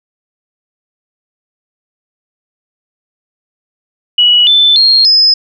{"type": "tone with pitch steps", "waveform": "sine", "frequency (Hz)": [2929, 3524, 4239, 5100], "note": ["F#7", "A7", "C8", "D#8"], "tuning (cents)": [-18, 2, 22, 42], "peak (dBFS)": -4, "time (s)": [4.18, 5.34], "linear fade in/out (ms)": 5, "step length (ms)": 290, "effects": []}